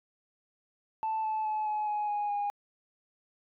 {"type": "tone with pitch steps", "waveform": "sine", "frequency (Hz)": [880, 869.4, 858.9, 848.6, 838.3, 828.2, 818.2], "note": ["A5", "A5", "A5", "G#5", "G#5", "G#5", "G#5"], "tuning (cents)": [0, -21, -42, 37, 16, -5, -26], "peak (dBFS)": -27, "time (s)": [1.03, 2.5], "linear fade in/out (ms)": 0, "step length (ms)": 210, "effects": ["tanh soft clip ceiling -26 dBFS"]}